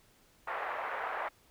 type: band-pass noise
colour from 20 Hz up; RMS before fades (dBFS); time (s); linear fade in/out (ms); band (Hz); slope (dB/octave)
pink; -37; 0.47-1.29; 10; 600 to 1900; 24
effects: pink hiss -65 dBFS RMS until 1.5 s